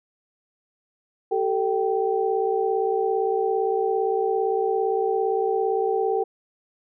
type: tone cluster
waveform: sine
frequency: 386.1 / 443.7 / 778 Hz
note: G4 / A4 / G5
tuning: -26 / +14 / -13 cents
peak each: -25 / -23 / -26 dBFS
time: 1.31-6.24 s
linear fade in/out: 10 ms
effects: none